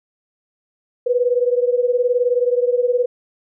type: beating tone pair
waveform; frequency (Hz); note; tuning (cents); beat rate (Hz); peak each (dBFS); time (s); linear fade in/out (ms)
sine; 485.2 / 504.2; B4 / B4; -31 / +36; 19; -16 / -19; 1.06-3.06; 10
effects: none